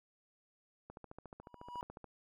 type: click train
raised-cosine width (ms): 1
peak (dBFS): -35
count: 17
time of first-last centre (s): 0.9-2.043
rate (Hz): 14
type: tone with exponential growth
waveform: triangle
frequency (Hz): 973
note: B5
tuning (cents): -26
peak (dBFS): -35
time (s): 1.43-1.81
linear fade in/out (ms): 0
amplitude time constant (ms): 82
effects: none